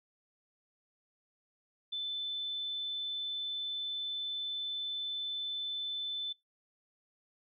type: tone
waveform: sine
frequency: 3520 Hz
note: A7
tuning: in tune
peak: -34 dBFS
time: 1.92-6.33 s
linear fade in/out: 10 ms
effects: noise-tail reverb RT60 0.2 s tail -24 dB re dry